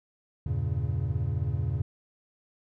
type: chord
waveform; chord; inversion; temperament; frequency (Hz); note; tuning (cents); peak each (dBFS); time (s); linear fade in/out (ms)
triangle; E diminished seventh; none; equal with one note detuned; 82.41 / 98 / 116.54 / 139.47; E2 / G2 / Bb2 / Db3; 0 / 0 / 0 / +11; -30; 0.46-1.82; 5
effects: none